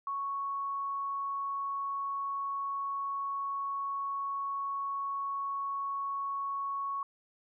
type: tone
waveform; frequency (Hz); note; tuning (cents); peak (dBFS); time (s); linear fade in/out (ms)
sine; 1108.7; C#6; 0; -32; 0.07-7.03; 2
effects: none